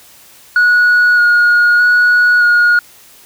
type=tone with vibrato; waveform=sine; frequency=1449 Hz; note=F#6; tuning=37 cents flat; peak=-4 dBFS; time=0.56-2.79 s; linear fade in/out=2 ms; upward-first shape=square; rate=0.81 Hz; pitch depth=13 cents each way; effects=tanh soft clip ceiling -5 dBFS + white hiss -42 dBFS RMS until 3.25 s